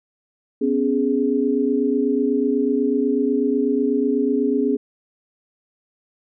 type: tone cluster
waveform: sine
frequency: 251.6 / 279.7 / 416.1 Hz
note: B3 / C#4 / G#4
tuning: +32 / +16 / +3 cents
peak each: -21 dBFS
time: 0.61-4.77 s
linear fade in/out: 10 ms
effects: none